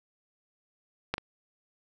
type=clicks; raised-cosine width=0.3 ms; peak=-12 / -19 dBFS; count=2; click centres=1.14 / 1.181 s; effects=none